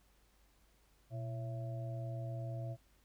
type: harmonic tone with a mistuned harmonic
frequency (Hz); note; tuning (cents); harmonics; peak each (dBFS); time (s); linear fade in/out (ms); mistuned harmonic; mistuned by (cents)
111.2; A2; +19; 1 / 3 / 5 / 6; -39 / -54 / -53 / -48; 1.1-2.77; 50; 1; +140
effects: added 50 Hz sine -69 dBFS peak until 3.04 s + pink hiss -72 dBFS RMS until 3.04 s